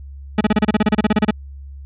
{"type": "tone bursts", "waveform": "40% pulse", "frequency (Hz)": 212.4, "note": "G#3", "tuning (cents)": 39, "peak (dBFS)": -10, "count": 16, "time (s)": [0.38, 1.309], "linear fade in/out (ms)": 5, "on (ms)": 29, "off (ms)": 31, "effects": ["added 69 Hz sine -32 dBFS peak until 1.85 s", "resampled to 8000 Hz"]}